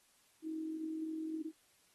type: tone with amplitude modulation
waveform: sine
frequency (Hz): 317.6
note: D#4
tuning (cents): +36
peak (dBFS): -36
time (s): 0.42-1.52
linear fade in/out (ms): 50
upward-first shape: sine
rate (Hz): 43.5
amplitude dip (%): 40
effects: white hiss -70 dBFS RMS until 1.94 s + AAC 32 kbps